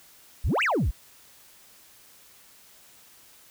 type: exponential two-way sweep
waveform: sine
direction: up then down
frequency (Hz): 40.81 to 2954 to 40.81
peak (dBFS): -19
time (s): 0.44-0.91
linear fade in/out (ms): 10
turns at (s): 0.63
effects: tanh soft clip ceiling -20 dBFS + white hiss -54 dBFS RMS until 3.5 s